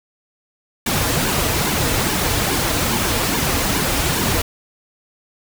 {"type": "noise with flanger", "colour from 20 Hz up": "pink", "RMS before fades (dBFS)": -19, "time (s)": [0.86, 4.42], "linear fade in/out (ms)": 5, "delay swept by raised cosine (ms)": [1.5, 5.5], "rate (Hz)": 2.4, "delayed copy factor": -0.6, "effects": []}